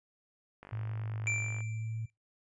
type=click train; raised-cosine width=0.5 ms; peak=-33 dBFS; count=49; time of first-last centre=0.63-1.606 s; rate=49.2 Hz
type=tone with pitch glide; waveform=sine; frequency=110 to 111.92 Hz; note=A2 to A2; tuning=0 to +30 cents; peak=-34 dBFS; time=0.72-2.06 s; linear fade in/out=10 ms; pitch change=+30 cents; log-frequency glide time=1.66-1.9 s
type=tone with exponential decay; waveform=square; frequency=2349 Hz; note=D7; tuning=in tune; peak=-29 dBFS; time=1.27-2.1 s; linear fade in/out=0 ms; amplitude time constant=180 ms
effects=noise-tail reverb RT60 0.2 s tail -26 dB re dry + resampled to 22050 Hz